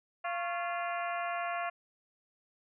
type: harmonic tone with a mistuned harmonic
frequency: 346 Hz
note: F4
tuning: 16 cents flat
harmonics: 2 / 3 / 4 / 5 / 6 / 7 / 8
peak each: -35 / -39 / -41 / -43 / -45 / -46 / -47 dBFS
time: 0.24-1.7 s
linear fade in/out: 10 ms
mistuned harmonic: 3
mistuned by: +96 cents
effects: none